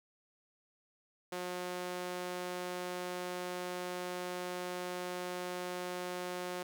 sawtooth tone with high-pass filter, 180 Hz, F#3, 47 cents flat, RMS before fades -40 dBFS, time 1.32-6.63 s, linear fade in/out 5 ms, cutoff 400 Hz, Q 1.1, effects none

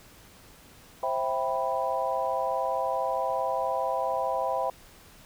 sine chord, C major seventh, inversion none, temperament equal with one note detuned, 526.6 / 659.3 / 784 / 987.8 Hz, C5 / E5 / G5 / B5, +11 / 0 / 0 / 0 cents, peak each -31 dBFS, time 1.03-4.7 s, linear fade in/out 2 ms, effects pink hiss -53 dBFS RMS until 5.25 s

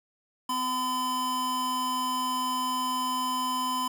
square tone pair together, 253.7 / 1014.8 Hz, B3 / B5, +47 / +47 cents, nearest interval 2 octaves, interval 2400 cents, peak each -36 / -28 dBFS, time 0.49-3.88 s, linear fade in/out 5 ms, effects none

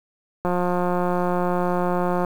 click train, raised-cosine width 1 ms, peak -10 dBFS, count 321, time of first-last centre 0.45-2.248 s, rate 178 Hz, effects 7-bit

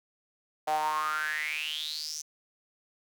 sawtooth tone with high-pass filter sweep, 153.5 Hz, D#3, 23 cents flat, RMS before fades -32 dBFS, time 0.67-2.22 s, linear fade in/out 10 ms, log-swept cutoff 700 to 6200 Hz, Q 9.7, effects none

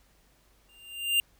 square tone with exponential growth, 2794 Hz, F7, in tune, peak -20 dBFS, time 0.69-1.2 s, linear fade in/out 1 ms, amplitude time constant 110 ms, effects added 50 Hz sine -65 dBFS peak until 1.39 s + pink hiss -65 dBFS RMS until 1.39 s

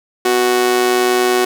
sawtooth tone with amplitude modulation, 370 Hz, F#4, in tune, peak -5 dBFS, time 0.25-1.45 s, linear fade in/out 5 ms, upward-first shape sine, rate 121 Hz, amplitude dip 65%, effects none

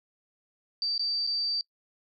sine tone with dropouts, 4645 Hz, D8, 20 cents flat, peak -26 dBFS, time 0.82-1.61 s, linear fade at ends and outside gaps 1 ms, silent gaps 0.979-0.994 / 1.267-1.273 s, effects noise-tail reverb RT60 0.1 s tail -24 dB re dry

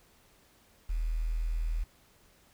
sine tone with quantisation, 40.35 Hz, E1, 36 cents flat, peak -28 dBFS, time 0.89-1.84 s, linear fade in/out 10 ms, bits 9, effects pink hiss -63 dBFS RMS until 2.53 s

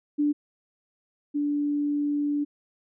sine tone pair in turn, 293.7 / 291.2 Hz, D4 / D4, 0 / -15 cents, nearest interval unison, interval 15 cents, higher first, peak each -20 / -23 dBFS, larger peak first, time 0.18-0.33 / 1.34-2.45 s, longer second, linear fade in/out 20 ms, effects none

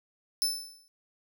sawtooth tone with exponential decay, 5274 Hz, E8, in tune, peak -20 dBFS, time 0.42-0.88 s, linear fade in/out 0 ms, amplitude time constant 98 ms, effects none

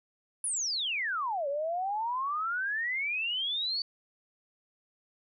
sine exponential two-way sweep, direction down then up, 10510 to 548 to 4574 Hz, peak -29 dBFS, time 0.44-3.82 s, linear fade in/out 2 ms, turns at 1.48 s, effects none

